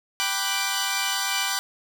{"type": "chord", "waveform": "10% pulse", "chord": "G major seventh", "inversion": "none", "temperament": "equal", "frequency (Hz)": [784, 987.8, 1174.7, 1480], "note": ["G5", "B5", "D6", "F#6"], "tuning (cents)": [0, 0, 0, 0], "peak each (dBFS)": -21, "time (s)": [0.2, 1.59], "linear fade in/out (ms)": 0, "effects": []}